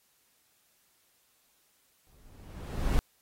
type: noise with exponential growth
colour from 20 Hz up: brown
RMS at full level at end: -24 dBFS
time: 2.07-2.99 s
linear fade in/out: 0 ms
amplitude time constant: 200 ms
effects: white hiss -69 dBFS RMS until 3.21 s + AAC 48 kbps